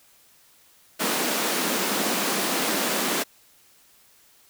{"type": "high-pass noise", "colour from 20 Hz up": "pink", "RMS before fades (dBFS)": -25, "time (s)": [0.99, 3.24], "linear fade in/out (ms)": 20, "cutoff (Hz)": 190, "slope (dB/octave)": 48, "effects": ["white hiss -57 dBFS RMS until 4.49 s"]}